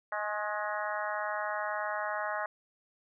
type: harmonic tone with a mistuned harmonic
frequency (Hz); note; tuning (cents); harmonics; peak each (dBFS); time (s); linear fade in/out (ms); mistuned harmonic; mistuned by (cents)
209.4; G#3; +15; 3 / 4 / 5 / 6 / 7 / 8 / 9; -37 / -38 / -39 / -40 / -40 / -41 / -42; 0.12-2.46; 2; 5; +38
effects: none